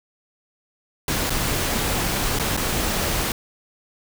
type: noise with dropouts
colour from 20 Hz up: pink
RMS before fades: -23 dBFS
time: 1.08-3.32 s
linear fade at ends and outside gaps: 2 ms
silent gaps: 1.297-1.303 / 2.389-2.396 / 2.567-2.574 s
effects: none